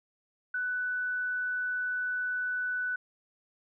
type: tone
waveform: sine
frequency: 1491 Hz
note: F#6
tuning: 13 cents sharp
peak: -29 dBFS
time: 0.54-2.96 s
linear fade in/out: 5 ms
effects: none